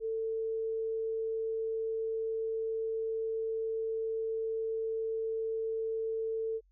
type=tone; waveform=sine; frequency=446.3 Hz; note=A4; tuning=25 cents sharp; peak=-31 dBFS; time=0-6.61 s; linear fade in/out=50 ms; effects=added 46 Hz sine -63 dBFS peak until 6.71 s